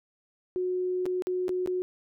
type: tone with dropouts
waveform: sine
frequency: 365.2 Hz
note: F#4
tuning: 23 cents flat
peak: -26 dBFS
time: 0.56-1.82 s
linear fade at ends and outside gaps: 0 ms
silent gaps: 1.056-1.063 / 1.222-1.27 / 1.482-1.492 / 1.661-1.674 s
effects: none